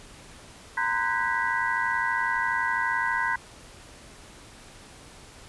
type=tone cluster; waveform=sine; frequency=929 / 1021 / 1507 / 1622 / 1957 Hz; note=A#5 / C6 / F#6 / G#6 / B6; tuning=-6 / -43 / +31 / -41 / -16 cents; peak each=-30 dBFS; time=0.77-3.36 s; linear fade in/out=5 ms; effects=pink hiss -48 dBFS RMS until 5.48 s + resampled to 24000 Hz